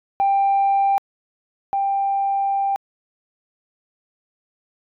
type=tone pair in turn; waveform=sine; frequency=790 / 790 Hz; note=G5 / G5; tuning=+13 / +13 cents; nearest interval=unison; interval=0 cents; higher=neither; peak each=-13 / -17 dBFS; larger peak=first; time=0.2-0.98 / 1.73-2.76 s; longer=second; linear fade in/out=0 ms; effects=tanh soft clip ceiling -12 dBFS